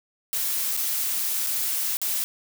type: noise with dropouts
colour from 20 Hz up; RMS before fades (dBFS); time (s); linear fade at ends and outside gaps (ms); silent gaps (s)
blue; -26; 0.33-2.24; 0; 0.766-0.773 / 1.465-1.47 / 1.97-2.016
effects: none